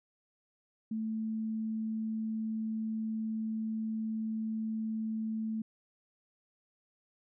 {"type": "tone", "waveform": "sine", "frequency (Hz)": 220.3, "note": "A3", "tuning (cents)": 2, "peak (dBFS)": -32, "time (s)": [0.91, 5.62], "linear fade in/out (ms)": 5, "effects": []}